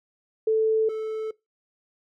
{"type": "tone pair in turn", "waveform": ["sine", "triangle"], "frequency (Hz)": [440, 437.6], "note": ["A4", "A4"], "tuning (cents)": [0, -9], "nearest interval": "unison", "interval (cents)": 9, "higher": "first", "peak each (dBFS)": [-18, -25], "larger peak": "first", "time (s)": [[0.47, 0.89], [0.89, 1.31]], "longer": "neither", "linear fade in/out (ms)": 5, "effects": ["noise-tail reverb RT60 0.2 s tail -21 dB re dry"]}